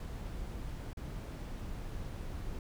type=noise with dropouts; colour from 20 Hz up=brown; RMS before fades=-41 dBFS; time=0-2.59 s; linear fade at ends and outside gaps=2 ms; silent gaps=0.932-0.971 s; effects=none